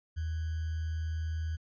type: tone with sample-and-hold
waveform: sine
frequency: 80 Hz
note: D#2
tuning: 49 cents sharp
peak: -31 dBFS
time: 0.16-1.57 s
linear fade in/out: 20 ms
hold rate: 1575 Hz
effects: resampled to 16000 Hz